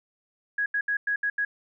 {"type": "tone bursts at uneven times", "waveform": "sine", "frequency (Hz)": 1661.2, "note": "G#6", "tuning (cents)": 0, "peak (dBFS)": -23, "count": 6, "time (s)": [[0.58, 0.66], [0.74, 0.81], [0.88, 0.97], [1.07, 1.16], [1.23, 1.3], [1.38, 1.45]], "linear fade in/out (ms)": 5, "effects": []}